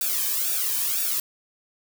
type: noise with flanger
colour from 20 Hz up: blue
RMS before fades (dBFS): -25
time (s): 0.01-1.2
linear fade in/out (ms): 2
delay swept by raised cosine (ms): 0.96 to 1.49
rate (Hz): 2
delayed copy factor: -0.95
effects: none